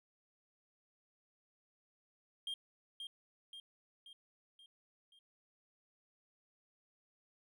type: tone with echo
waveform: triangle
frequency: 3210 Hz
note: G7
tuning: 40 cents sharp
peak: -37 dBFS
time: 2.47-2.54 s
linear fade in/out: 2 ms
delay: 530 ms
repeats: 5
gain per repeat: -5 dB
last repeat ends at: 5.19 s
effects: none